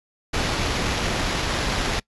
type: noise with sample-and-hold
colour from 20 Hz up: pink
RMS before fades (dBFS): -24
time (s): 0.33-2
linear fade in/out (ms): 10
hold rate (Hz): 8820
effects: noise-tail reverb RT60 0.1 s tail -23 dB re dry + resampled to 24000 Hz